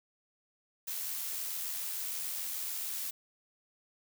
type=noise with amplitude modulation; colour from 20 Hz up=blue; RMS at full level=-36 dBFS; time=0.87-3.11 s; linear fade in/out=10 ms; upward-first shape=sine; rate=86.7 Hz; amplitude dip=30%; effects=none